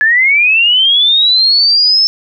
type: linear sweep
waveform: sine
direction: up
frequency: 1695 to 5300 Hz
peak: -6 dBFS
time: 0.01-2.07 s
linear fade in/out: 0 ms
effects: none